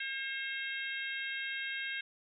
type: harmonic tone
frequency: 537 Hz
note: C5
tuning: 45 cents sharp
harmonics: 3 / 4 / 5 / 6 / 7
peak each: -39 / -41 / -43 / -45 / -46 dBFS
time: 0-2.01 s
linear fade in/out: 5 ms
effects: none